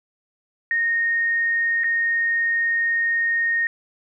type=tone with dropouts; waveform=sine; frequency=1852 Hz; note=A#6; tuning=12 cents flat; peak=-18 dBFS; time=0.71-3.67 s; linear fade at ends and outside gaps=1 ms; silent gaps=1.836-1.842 s; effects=none